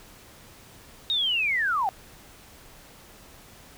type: linear sweep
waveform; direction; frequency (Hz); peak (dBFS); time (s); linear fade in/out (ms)
sine; down; 3781 to 727; -22; 1.1-1.89; 0
effects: pink hiss -50 dBFS RMS until 3.77 s